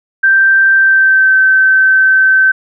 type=tone with pitch glide; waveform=sine; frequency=1568 to 1541.1 Hz; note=G6 to G6; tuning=0 to -30 cents; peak=-5 dBFS; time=0.23-2.52 s; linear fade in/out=10 ms; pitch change=-30 cents; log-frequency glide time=0.76-1.36 s; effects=none